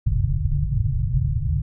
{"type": "low-pass noise", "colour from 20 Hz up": "white", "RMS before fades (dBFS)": -21, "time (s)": [0.06, 1.62], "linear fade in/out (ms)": 10, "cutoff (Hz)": 150, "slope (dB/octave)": 96, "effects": []}